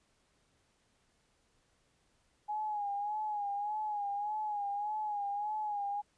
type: tone with vibrato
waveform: sine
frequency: 830.6 Hz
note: G#5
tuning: in tune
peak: -33 dBFS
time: 2.48-6.02 s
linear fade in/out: 20 ms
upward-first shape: sine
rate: 1.7 Hz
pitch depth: 57 cents each way
effects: pink hiss -73 dBFS RMS until 6.17 s + resampled to 22050 Hz